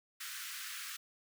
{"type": "high-pass noise", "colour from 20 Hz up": "pink", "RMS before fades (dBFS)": -44, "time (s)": [0.2, 0.97], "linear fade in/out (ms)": 10, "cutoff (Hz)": 1300, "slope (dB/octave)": 48, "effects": []}